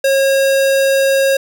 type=tone; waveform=square; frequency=543 Hz; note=C#5; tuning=36 cents flat; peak=-11 dBFS; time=0.04-1.37 s; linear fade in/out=5 ms; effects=none